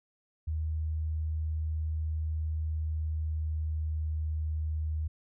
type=tone with pitch glide; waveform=sine; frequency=78.4 to 77.81 Hz; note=D#2 to D#2; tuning=+14 to +1 cents; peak=-29 dBFS; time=0.47-5.08 s; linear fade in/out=10 ms; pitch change=-13 cents; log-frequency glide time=2.61-4.17 s; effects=none